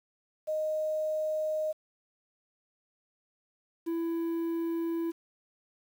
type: tone pair in turn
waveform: sine / triangle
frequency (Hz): 620 / 333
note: D#5 / E4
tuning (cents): -6 / +18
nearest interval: major seventh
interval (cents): 1076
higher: first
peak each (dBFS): -28 / -27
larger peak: second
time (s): 0.47-1.73 / 3.86-5.12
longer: neither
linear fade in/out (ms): 20
effects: 9-bit